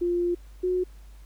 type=tone pair in turn; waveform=sine; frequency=349.6 / 364.6 Hz; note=F4 / F#4; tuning=+2 / -25 cents; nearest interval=minor second; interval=73 cents; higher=second; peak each=-22 dBFS; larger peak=neither; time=0.01-0.35 / 0.63-0.84 s; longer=first; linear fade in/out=10 ms; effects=added 50 Hz sine -44 dBFS peak until 1.25 s + pink hiss -60 dBFS RMS until 1.25 s